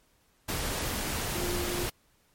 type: tone in noise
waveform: sine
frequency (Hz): 353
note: F4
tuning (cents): +19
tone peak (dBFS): -33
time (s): 1.35-1.86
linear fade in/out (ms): 10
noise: pink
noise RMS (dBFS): -32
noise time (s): 0.48-1.9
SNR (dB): -4
effects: pink hiss -67 dBFS RMS until 2.34 s + MP3 64 kbps